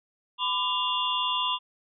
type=tone cluster; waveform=sine; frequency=1004 / 1183 / 2821 / 3219 / 3456 Hz; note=B5 / D6 / F7 / G7 / A7; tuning=+28 / +12 / +17 / +45 / -32 cents; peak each=-28 / -36 / -31 / -36 / -30 dBFS; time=0.38-1.59 s; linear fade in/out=50 ms; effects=none